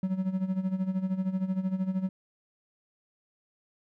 triangle tone with tremolo, 188.1 Hz, F#3, 29 cents sharp, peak -22 dBFS, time 0.03-2.09 s, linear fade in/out 2 ms, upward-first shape sine, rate 13 Hz, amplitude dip 75%, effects none

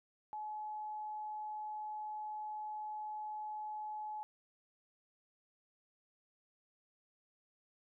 sine tone, 852 Hz, G#5, 44 cents sharp, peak -40 dBFS, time 0.33-4.23 s, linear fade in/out 0 ms, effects none

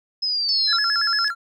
sine linear sweep, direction down, 5150 to 3900 Hz, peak -20 dBFS, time 0.22-0.77 s, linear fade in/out 10 ms
sine tone, 5190 Hz, E8, 28 cents flat, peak -20 dBFS, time 0.49-1.28 s, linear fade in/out 0 ms
triangle tone with vibrato, 1525 Hz, G6, 48 cents flat, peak -20 dBFS, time 0.67-1.35 s, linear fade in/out 50 ms, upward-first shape square, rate 8.7 Hz, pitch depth 180 cents each way
effects none

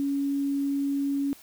sine tone, 279.6 Hz, C#4, 15 cents sharp, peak -24 dBFS, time 0-1.33 s, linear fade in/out 0 ms, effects white hiss -52 dBFS RMS until 1.42 s

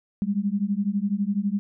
sine beating tone pair, 196 / 208 Hz, G3 / G#3, 0 / +3 cents, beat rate 12 Hz, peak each -25 dBFS, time 0.22-1.59 s, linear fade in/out 0 ms, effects none

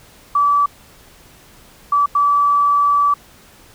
sine tone bursts at uneven times, 1153 Hz, D6, 32 cents flat, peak -11 dBFS, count 3, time 0.35-0.66 / 1.92-2.06 / 2.15-3.14 s, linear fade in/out 5 ms, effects pink hiss -46 dBFS RMS until 3.74 s

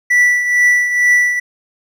triangle tone with tremolo, 1963 Hz, B6, 11 cents flat, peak -5 dBFS, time 0.1-1.4 s, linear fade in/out 10 ms, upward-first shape triangle, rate 2.2 Hz, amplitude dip 65%, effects none

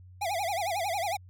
square tone with vibrato, 740 Hz, F#5, in tune, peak -29 dBFS, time 0.21-1.17 s, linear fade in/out 10 ms, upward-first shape sine, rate 11 Hz, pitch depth 210 cents each way, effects added 91 Hz sine -48 dBFS peak until 1.29 s

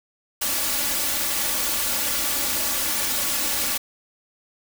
white noise with comb filter, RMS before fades -24 dBFS, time 0.41-3.78 s, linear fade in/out 10 ms, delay 3.5 ms, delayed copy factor +0.75, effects none

